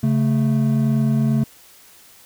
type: tone pair together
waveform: triangle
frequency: 137.83 / 220 Hz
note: C#3 / A3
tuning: -10 / 0 cents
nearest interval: minor sixth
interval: 810 cents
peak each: -16 dBFS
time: 0.03-1.44 s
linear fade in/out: 5 ms
effects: white hiss -48 dBFS RMS until 2.25 s